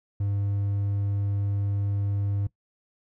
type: tone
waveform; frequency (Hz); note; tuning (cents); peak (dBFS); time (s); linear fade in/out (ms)
triangle; 100.5; G2; +44; -22; 0.2-2.47; 5
effects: noise-tail reverb RT60 0.1 s tail -19 dB re dry